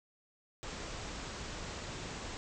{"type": "low-pass noise", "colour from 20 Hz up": "pink", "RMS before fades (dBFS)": -43, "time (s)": [0.63, 2.37], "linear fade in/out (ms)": 0, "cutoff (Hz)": 7900, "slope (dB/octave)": 96, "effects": []}